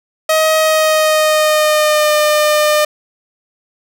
sawtooth tone with pitch glide, 631 to 603.6 Hz, D#5 to D5, +24 to +47 cents, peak -6 dBFS, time 0.29-2.85 s, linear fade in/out 5 ms, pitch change -77 cents, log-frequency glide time 0.58-2.13 s, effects none

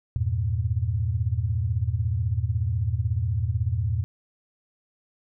sine chord, E diminished, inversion none, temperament equal with one note detuned, 82.41 / 100.35 / 116.54 Hz, E2 / G2 / Bb2, 0 / +41 / 0 cents, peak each -27 / -27 / -26 dBFS, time 0.16-4.04 s, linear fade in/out 0 ms, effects none

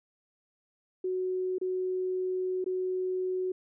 sine tone with dropouts, 370 Hz, F#4, in tune, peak -28 dBFS, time 1.04-3.52 s, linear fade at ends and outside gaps 5 ms, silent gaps 1.584-1.613 / 2.643-2.661 s, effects none

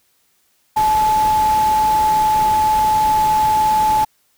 sine tone in noise, 862 Hz, A5, 36 cents flat, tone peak -12 dBFS, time 0.76-4.05 s, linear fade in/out 10 ms, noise pink, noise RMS -28 dBFS, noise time 0.76-4.05 s, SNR +13 dB, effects white hiss -61 dBFS RMS until 4.37 s

